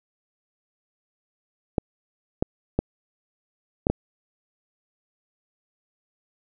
clicks, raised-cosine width 2 ms, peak -7 dBFS, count 5, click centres 1.782 / 2.425 / 2.79 / 3.869 / 3.9 s, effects none

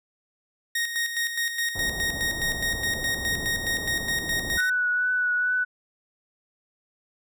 sawtooth tone with tremolo, 1864.7 Hz, A#6, in tune, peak -20 dBFS, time 0.75-4.7 s, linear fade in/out 5 ms, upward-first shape square, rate 4.8 Hz, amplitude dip 55%
pink low-pass noise, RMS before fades -35 dBFS, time 1.75-4.58 s, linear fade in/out 5 ms, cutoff 860 Hz, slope 24 dB/octave
sine tone with vibrato, 1480 Hz, F#6, in tune, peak -21 dBFS, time 4.57-5.65 s, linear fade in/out 20 ms, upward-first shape triangle, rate 2.3 Hz, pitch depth 22 cents each way
effects none

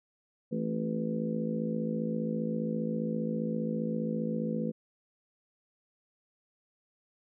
harmonic tone with a mistuned harmonic, 55 Hz, A1, in tune, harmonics 3 / 4 / 5 / 6 / 7 / 8 / 9, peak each -36 / -32 / -41 / -43 / -43 / -45 / -37 dBFS, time 0.51-4.72 s, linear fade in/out 20 ms, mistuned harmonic 5, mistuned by -46 cents, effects none

